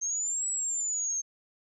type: exponential two-way sweep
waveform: sine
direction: up then down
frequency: 6350 to 7870 to 6350 Hz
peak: -28 dBFS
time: 0.01-1.22 s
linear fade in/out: 20 ms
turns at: 0.48 s
effects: none